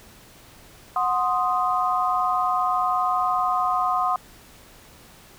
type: chord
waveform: sine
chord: C diminished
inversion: second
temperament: equal with one note detuned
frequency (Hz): 733.2 / 1046.5 / 1244.5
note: Gb5 / C6 / Eb6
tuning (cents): -16 / 0 / 0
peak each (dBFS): -24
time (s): 0.96-4.16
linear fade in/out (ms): 2
effects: pink hiss -49 dBFS RMS until 5.38 s